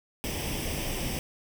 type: noise with comb filter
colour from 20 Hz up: pink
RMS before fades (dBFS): -32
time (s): 0.24-1.19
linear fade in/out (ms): 0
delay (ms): 0.36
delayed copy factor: +0.7
effects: none